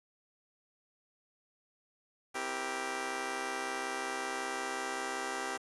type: chord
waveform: 10% pulse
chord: C dominant seventh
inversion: none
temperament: just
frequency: 261.6 / 327 / 392.4 / 470.9 Hz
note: C4 / E4 / G4 / Bb4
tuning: 0 / -14 / +2 / +18 cents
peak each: -35 / -36 / -30 / -35 dBFS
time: 2.34-5.58 s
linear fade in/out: 20 ms
effects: resampled to 24000 Hz + 9-bit